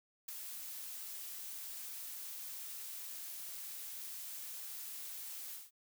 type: noise with ADSR envelope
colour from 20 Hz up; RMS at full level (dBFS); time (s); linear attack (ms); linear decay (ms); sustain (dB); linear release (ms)
blue; -40; 0.28-5.71; 9; 4; -6; 180
effects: none